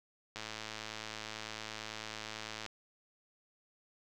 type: click train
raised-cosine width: 0.2 ms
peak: -24 dBFS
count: 252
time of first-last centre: 0.36-2.663 s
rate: 109 Hz
effects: none